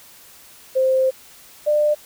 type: tone pair in turn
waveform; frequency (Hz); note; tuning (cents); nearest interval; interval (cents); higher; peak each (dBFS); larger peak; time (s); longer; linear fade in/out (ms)
sine; 523.3 / 597.8; C5 / D5; 0 / +31; major second; 231; second; -14; neither; 0.75-1.11 / 1.66-1.95; first; 20
effects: white hiss -46 dBFS RMS until 2.05 s